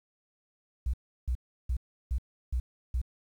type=tone bursts; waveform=sine; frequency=61.74 Hz; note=B1; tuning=in tune; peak=-26 dBFS; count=6; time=0.86-3.016 s; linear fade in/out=5 ms; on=76 ms; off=340 ms; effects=10-bit